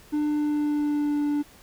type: tone with pitch glide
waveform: triangle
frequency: 298.5 to 292.5 Hz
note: D4 to D4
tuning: +28 to -7 cents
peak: -20 dBFS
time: 0.12-1.43 s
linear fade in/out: 20 ms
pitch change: -35 cents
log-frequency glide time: 0.27-1.25 s
effects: pink hiss -52 dBFS RMS until 1.62 s